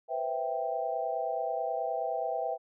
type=chord; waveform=sine; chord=C major seventh; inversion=third; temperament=equal; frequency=493.9 / 523.3 / 659.3 / 784 Hz; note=B4 / C5 / E5 / G5; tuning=0 / 0 / 0 / 0 cents; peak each=-37 / -39 / -33 / -34 dBFS; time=0.08-2.58 s; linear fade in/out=50 ms; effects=none